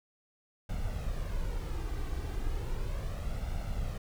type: noise with flanger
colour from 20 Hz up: brown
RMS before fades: -34 dBFS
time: 0.69-3.98 s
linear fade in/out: 5 ms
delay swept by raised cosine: 1.4 to 2.6 ms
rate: 0.35 Hz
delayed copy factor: +0.55
effects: none